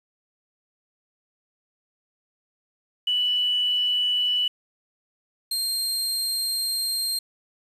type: tone pair in turn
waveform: sine / sawtooth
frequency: 2963 / 4190 Hz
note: F#7 / C8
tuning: +2 / +2 cents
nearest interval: tritone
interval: 600 cents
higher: second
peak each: -20 / -21 dBFS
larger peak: first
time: 3.07-4.48 / 5.51-7.19 s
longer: second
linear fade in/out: 5 ms
effects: resampled to 32000 Hz + 8-bit